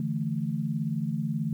sine chord, D suspended second, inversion none, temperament just, 146.83 / 165.19 / 220.2 Hz, D3 / E3 / A3, 0 / +4 / +2 cents, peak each -31 dBFS, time 0-1.53 s, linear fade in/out 2 ms, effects 10-bit

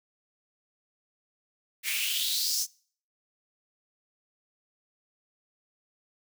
white noise with high-pass filter sweep, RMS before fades -29 dBFS, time 1.83-2.67 s, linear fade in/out 50 ms, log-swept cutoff 2100 to 6000 Hz, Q 4.8, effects noise-tail reverb RT60 0.5 s tail -24 dB re dry

